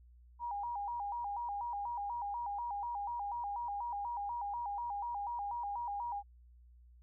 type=tone with vibrato; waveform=sine; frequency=880 Hz; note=A5; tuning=in tune; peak=-36 dBFS; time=0.39-6.23 s; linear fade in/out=50 ms; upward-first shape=square; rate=4.1 Hz; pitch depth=140 cents each way; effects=added 60 Hz sine -57 dBFS peak until 7.02 s